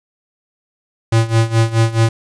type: tone with tremolo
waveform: square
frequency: 113.5 Hz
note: A#2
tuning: 46 cents flat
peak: -9 dBFS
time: 1.12-2.09 s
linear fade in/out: 5 ms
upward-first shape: sine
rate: 4.7 Hz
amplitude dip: 85%
effects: resampled to 22050 Hz + 7-bit